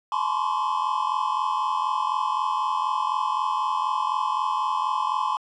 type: tone cluster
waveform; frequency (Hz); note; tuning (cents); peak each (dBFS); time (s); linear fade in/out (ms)
triangle; 857 / 978 / 1021 / 1065 / 1149; A5 / B5 / C6 / C6 / D6; -46 / -17 / -43 / +30 / -38; -27 / -31 / -26 / -25 / -30; 0.12-5.37; 2
effects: resampled to 22050 Hz